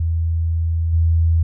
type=tone with level steps; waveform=sine; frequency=82.41 Hz; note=E2; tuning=in tune; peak=-16 / -12 dBFS; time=0-1.43 s; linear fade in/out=5 ms; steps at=0.92 s; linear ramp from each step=20 ms; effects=none